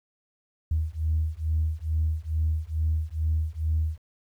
sine beating tone pair, 77.78 / 80.08 Hz, D#2 / E2, 0 / -50 cents, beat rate 2.3 Hz, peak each -26 dBFS, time 0.71-3.98 s, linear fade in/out 5 ms, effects tanh soft clip ceiling -16 dBFS + 10-bit

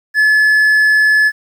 triangle tone, 1719 Hz, A6, 41 cents flat, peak -6 dBFS, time 0.14-1.32 s, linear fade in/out 50 ms, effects 8-bit

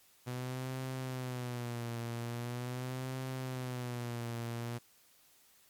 sawtooth tone with vibrato, 123.7 Hz, B2, 3 cents sharp, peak -33 dBFS, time 0.26-4.79 s, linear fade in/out 20 ms, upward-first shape sine, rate 0.42 Hz, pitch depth 93 cents each way, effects white hiss -65 dBFS RMS until 5.69 s + MP3 96 kbps

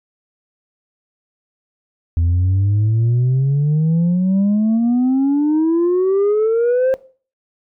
sine exponential sweep, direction up, 82.41 to 532 Hz, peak -10 dBFS, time 2.17-6.94 s, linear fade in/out 0 ms, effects noise-tail reverb RT60 0.4 s tail -20 dB re dry + tanh soft clip ceiling -11 dBFS

